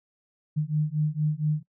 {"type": "beating tone pair", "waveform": "sine", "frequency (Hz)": [150, 154.3], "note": ["D3", "D#3"], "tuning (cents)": [37, -14], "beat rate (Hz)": 4.3, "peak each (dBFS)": -26, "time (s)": [0.56, 1.63], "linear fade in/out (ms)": 20, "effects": ["noise-tail reverb RT60 0.1 s tail -22 dB re dry"]}